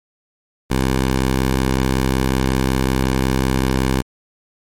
10% pulse tone, 65.41 Hz, C2, in tune, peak -7 dBFS, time 0.7-4.02 s, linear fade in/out 10 ms, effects MP3 64 kbps

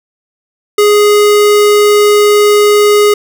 square tone, 415.3 Hz, G#4, in tune, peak -5 dBFS, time 0.78-3.14 s, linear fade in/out 5 ms, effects none

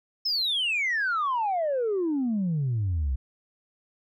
sine exponential sweep, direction down, 5320 to 61.74 Hz, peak -22 dBFS, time 0.25-3.16 s, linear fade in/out 10 ms, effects tanh soft clip ceiling -21 dBFS

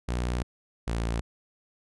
sawtooth tone pair in turn, 60.6 / 57.17 Hz, B1 / A#1, -32 / -33 cents, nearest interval minor second, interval 101 cents, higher first, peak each -23 dBFS, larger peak neither, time 0.08-0.43 / 0.87-1.21 s, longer first, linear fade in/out 10 ms, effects resampled to 24000 Hz

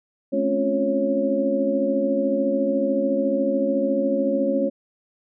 sine tone cluster, 215.7 / 263.8 / 277.7 / 353.1 / 550 Hz, A3 / C4 / C#4 / F4 / C#5, -34 / +14 / +3 / +19 / -14 cents, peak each -27 / -28 / -24 / -30 / -22 dBFS, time 0.32-4.7 s, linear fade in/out 20 ms, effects none

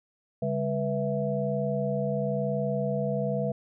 sine tone cluster, 140.2 / 201.2 / 488.3 / 660 Hz, C#3 / G3 / B4 / E5, +20 / +45 / -20 / +2 cents, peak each -31 dBFS, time 0.42-3.52 s, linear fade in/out 5 ms, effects none

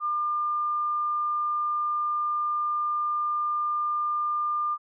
sine tone, 1200 Hz, D6, 37 cents sharp, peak -24 dBFS, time 0-4.78 s, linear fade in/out 50 ms, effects none

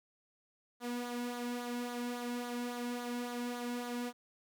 sawtooth tone with flanger, 242.5 Hz, B3, 31 cents flat, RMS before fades -39 dBFS, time 0.8-4.13 s, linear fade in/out 50 ms, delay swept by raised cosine 0.37 to 1.67 ms, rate 3.6 Hz, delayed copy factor -0.55, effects none

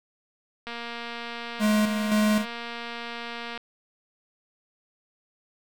click train, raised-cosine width 0.3 ms, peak -20 dBFS, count 684, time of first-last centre 0.67-3.576 s, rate 235 Hz
square tone with tremolo, 212.3 Hz, G#3, 38 cents sharp, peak -20 dBFS, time 1.59-2.46 s, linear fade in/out 50 ms, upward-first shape square, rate 1.9 Hz, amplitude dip 50%
effects none

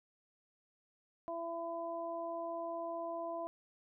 harmonic tone, 335.6 Hz, E4, 31 cents sharp, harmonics 1 / 2 / 3, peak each -46 / -39 / -45 dBFS, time 1.28-3.47 s, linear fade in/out 0 ms, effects none

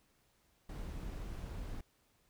brown noise, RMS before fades -43 dBFS, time 0.69-1.81 s, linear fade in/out 5 ms, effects pink hiss -73 dBFS RMS until 2.29 s

